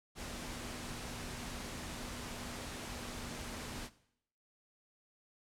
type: tone in noise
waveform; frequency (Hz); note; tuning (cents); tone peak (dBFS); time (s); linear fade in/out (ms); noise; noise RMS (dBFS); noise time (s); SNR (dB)
sine; 242.8; B3; -29; -51; 0.15-3.9; 50; pink; -44; 0.15-3.9; -10
effects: noise-tail reverb RT60 0.7 s tail -17 dB re dry + low-pass 10000 Hz 12 dB/octave